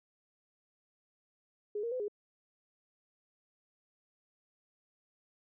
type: tone with pitch steps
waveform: sine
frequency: 416.3 / 466.6 / 507 / 413.3 Hz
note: G#4 / A#4 / B4 / G#4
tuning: +4 / +2 / +45 / -8 cents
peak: -33 dBFS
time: 1.75-2.082 s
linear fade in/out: 5 ms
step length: 83 ms
effects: none